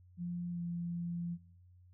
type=tone with pitch glide; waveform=sine; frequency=174.61 to 171.91 Hz; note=F3 to F3; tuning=0 to -27 cents; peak=-36 dBFS; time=0.17-1.38 s; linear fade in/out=50 ms; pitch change=-27 cents; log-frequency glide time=0.51-0.6 s; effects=noise-tail reverb RT60 0.9 s tail -25 dB re dry + added 90 Hz sine -58 dBFS peak until 1.93 s